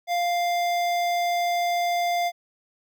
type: tone with notch filter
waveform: square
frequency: 698.5 Hz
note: F5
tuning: in tune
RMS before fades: -24 dBFS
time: 0.07-2.32 s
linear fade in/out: 50 ms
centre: 9600 Hz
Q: 1.1
effects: none